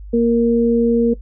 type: tone pair together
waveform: sine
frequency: 234.2 / 466.2 Hz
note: A#3 / A#4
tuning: +8 / 0 cents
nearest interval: octave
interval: 1192 cents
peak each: -14 dBFS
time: 0.13-1.14 s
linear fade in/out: 10 ms
effects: noise-tail reverb RT60 0.1 s tail -17 dB re dry + added 50 Hz sine -31 dBFS peak until 1.21 s